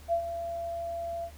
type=tone with ADSR envelope; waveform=sine; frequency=678 Hz; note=E5; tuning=49 cents sharp; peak=-22 dBFS; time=0.08-1.31 s; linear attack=46 ms; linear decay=88 ms; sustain=-10 dB; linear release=73 ms; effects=added 74 Hz sine -47 dBFS peak until 1.37 s + pink hiss -55 dBFS RMS until 1.37 s